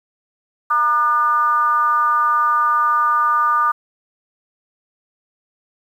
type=tone with frequency modulation; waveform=sine; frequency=1205 Hz; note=D6; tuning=44 cents sharp; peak=-13 dBFS; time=0.7-3.72 s; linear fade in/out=10 ms; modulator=268 Hz; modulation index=0.61; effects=8-bit